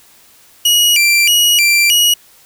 sawtooth tone with vibrato, 2616 Hz, E7, 14 cents flat, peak -5 dBFS, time 0.65-2.14 s, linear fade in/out 5 ms, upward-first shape square, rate 1.6 Hz, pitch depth 180 cents each way, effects white hiss -46 dBFS RMS until 2.45 s

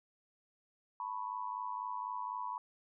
sine tone with amplitude modulation, 987.8 Hz, B5, in tune, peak -33 dBFS, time 1-2.58 s, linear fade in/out 2 ms, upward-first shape sine, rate 104 Hz, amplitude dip 90%, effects none

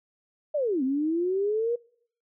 sine linear two-way sweep, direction down then up, 622.3 to 254.2 to 482.7 Hz, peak -23 dBFS, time 0.54-1.76 s, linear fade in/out 10 ms, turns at 0.83 s, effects noise-tail reverb RT60 0.6 s tail -25 dB re dry

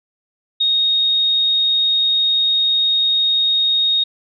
sine tone, 3729 Hz, A#7, in tune, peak -13 dBFS, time 0.6-4.04 s, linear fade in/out 10 ms, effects none

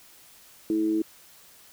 sine tone with amplitude modulation, 324.6 Hz, E4, 27 cents flat, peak -19 dBFS, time 0.7-1.02 s, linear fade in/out 2 ms, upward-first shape sine, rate 106 Hz, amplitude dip 60%, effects white hiss -53 dBFS RMS until 1.72 s

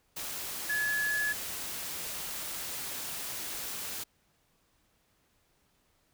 sine tone in noise, 1703 Hz, G#6, 43 cents sharp, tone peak -28 dBFS, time 0.69-1.33 s, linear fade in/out 10 ms, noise white, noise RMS -38 dBFS, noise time 0.16-4.04 s, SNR +7 dB, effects pink hiss -71 dBFS RMS until 6.13 s

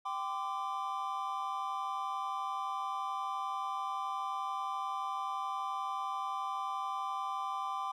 triangle chord, G suspended fourth, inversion none, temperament equal with one note detuned, 784 / 1023.2 / 1174.7 Hz, G5 / C6 / D6, 0 / -39 / 0 cents, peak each -38 / -37 / -36 dBFS, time 0.05-7.92 s, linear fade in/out 10 ms, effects none

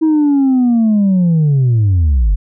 sine linear sweep, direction down, 321.2 to 43.06 Hz, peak -6 dBFS, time 0.01-2.36 s, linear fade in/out 20 ms, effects tanh soft clip ceiling -7 dBFS

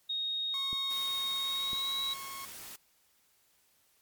sine tone with pitch glide, 3734 to 3863 Hz, A#7 to B7, +2 to -39 cents, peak -31 dBFS, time 0.09-2.14 s, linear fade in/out 10 ms, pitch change +59 cents, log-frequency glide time 1.35-1.99 s
sawtooth tone, 1091 Hz, C#6, 28 cents flat, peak -38 dBFS, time 0.54-2.45 s, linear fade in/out 0 ms
clicks, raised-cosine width 3 ms, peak -32 dBFS, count 2, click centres 0.73 / 1.732 s
white noise, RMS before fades -46 dBFS, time 0.9-2.76 s, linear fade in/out 5 ms
effects white hiss -69 dBFS RMS until 4.01 s + MP3 96 kbps

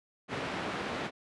pink band-pass noise, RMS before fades -36 dBFS, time 0.28-1.11 s, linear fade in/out 50 ms, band 180 to 2700 Hz, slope 12 dB/octave, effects resampled to 24000 Hz

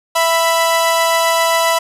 sawtooth tone pair together, 662.5 / 990 Hz, E5 / B5, +9 / +4 cents, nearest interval perfect fifth, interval 695 cents, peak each -11 dBFS, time 0.15-1.79 s, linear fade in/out 10 ms, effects resampled to 32000 Hz + 7-bit

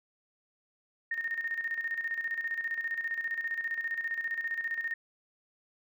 sine tone with tremolo, 1839 Hz, A#6, 24 cents flat, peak -29 dBFS, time 1.11-4.94 s, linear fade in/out 5 ms, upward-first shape square, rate 15 Hz, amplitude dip 60%, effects none

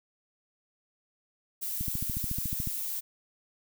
violet noise, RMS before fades -34 dBFS, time 1.61-3.01 s, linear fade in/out 20 ms
click train, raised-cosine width 5 ms, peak -22 dBFS, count 13, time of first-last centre 1.81-2.673 s, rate 13.9 Hz
effects none

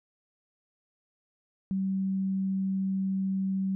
sine tone, 191.9 Hz, G3, 37 cents flat, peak -26 dBFS, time 1.71-3.75 s, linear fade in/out 0 ms, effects none

